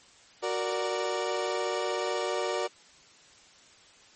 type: chord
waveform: 30% pulse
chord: Gb augmented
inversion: none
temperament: equal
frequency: 370 / 466.2 / 587.3 Hz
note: Gb4 / Bb4 / D5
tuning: 0 / 0 / 0 cents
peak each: -30 dBFS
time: 0.42-2.68 s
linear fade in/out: 20 ms
effects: white hiss -56 dBFS RMS until 4.15 s + MP3 32 kbps